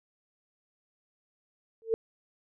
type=tone with exponential growth; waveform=sine; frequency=450 Hz; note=A4; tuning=39 cents sharp; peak=-19 dBFS; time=1.82-1.94 s; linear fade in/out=0 ms; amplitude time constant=26 ms; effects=none